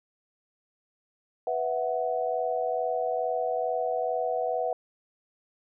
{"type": "chord", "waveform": "sine", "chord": "B suspended fourth", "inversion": "none", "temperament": "just", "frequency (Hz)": [493.9, 658.5, 740.8], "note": ["B4", "E5", "F#5"], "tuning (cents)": [0, -2, 2], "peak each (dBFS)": -30, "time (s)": [1.47, 4.73], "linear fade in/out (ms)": 2, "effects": []}